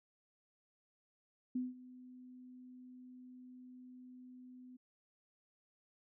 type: tone with ADSR envelope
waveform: sine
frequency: 252.1 Hz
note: B3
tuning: 36 cents sharp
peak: -33 dBFS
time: 1.55-4.77 s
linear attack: 7 ms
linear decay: 180 ms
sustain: -19 dB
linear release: 11 ms
effects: none